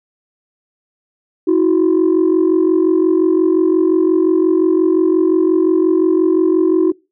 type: tone pair together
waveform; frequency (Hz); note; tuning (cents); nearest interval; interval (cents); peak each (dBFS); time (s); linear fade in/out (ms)
sine; 322.5 / 368.2; E4 / F#4; -38 / -8; major second; 230; -11; 1.47-6.92; 10
effects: noise-tail reverb RT60 0.3 s tail -26 dB re dry + tanh soft clip ceiling -6 dBFS

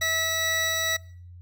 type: tone pair together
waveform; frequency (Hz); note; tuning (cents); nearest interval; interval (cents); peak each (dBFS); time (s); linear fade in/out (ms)
20% pulse; 649 / 1944.8; E5 / B6; -27 / -27; octave + perfect fifth; 1900; -27 / -19; 0.01-0.97; 10
effects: noise-tail reverb RT60 0.5 s tail -23 dB re dry + added 88 Hz sine -42 dBFS peak until 1.41 s

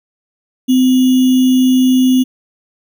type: tone with sample-and-hold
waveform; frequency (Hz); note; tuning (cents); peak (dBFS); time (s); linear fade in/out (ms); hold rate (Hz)
sine; 256.8; C4; -32; -7; 0.68-2.24; 20; 3150
effects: none

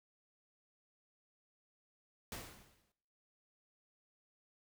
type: noise with exponential decay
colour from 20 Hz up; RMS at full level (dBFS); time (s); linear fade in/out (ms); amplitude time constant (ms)
pink; -43; 2.32-2.92; 1; 130
effects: noise-tail reverb RT60 0.9 s tail -21 dB re dry

